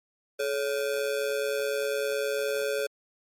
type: ring-modulated tone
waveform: square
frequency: 492.7 Hz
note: B4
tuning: 4 cents flat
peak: -24 dBFS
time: 0.39-2.87 s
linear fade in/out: 10 ms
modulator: 64.8 Hz
effects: MP3 64 kbps